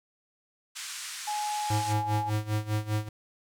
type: band-pass noise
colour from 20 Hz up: white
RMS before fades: -39 dBFS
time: 0.75-1.94 s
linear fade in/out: 20 ms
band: 1200 to 9000 Hz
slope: 24 dB/octave
type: tone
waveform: sine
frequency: 840 Hz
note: G#5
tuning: 19 cents sharp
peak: -29 dBFS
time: 1.27-2.3 s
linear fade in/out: 10 ms
type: tone with tremolo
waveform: square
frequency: 106.6 Hz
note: G#2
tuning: 46 cents sharp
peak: -25 dBFS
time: 1.7-3.09 s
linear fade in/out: 5 ms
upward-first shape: sine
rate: 5 Hz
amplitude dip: 85%
effects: none